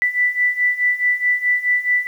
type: beating tone pair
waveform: sine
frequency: 1975.5 / 1980.2 Hz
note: B6 / B6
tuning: 0 / +4 cents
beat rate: 4.7 Hz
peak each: -20 / -17 dBFS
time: 0.02-2.07 s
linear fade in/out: 0 ms
effects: 8-bit